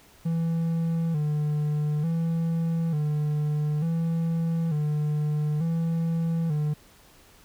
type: tone with vibrato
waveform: triangle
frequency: 157.5 Hz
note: D#3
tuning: 21 cents sharp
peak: -21 dBFS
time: 0.25-6.74 s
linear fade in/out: 10 ms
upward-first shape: square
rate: 0.56 Hz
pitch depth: 85 cents each way
effects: pink hiss -55 dBFS RMS until 7.44 s